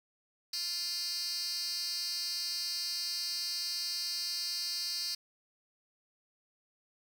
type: tone with high-pass filter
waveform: 10% pulse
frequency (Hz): 349.2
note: F4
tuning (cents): 0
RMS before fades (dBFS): -36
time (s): 0.53-5.15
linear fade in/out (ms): 5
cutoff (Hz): 4400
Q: 5.7
effects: none